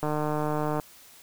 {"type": "click train", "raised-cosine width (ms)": 1, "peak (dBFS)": -15, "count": 117, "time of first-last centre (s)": [0.03, 0.798], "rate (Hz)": 151, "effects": ["white hiss -52 dBFS RMS until 1.22 s"]}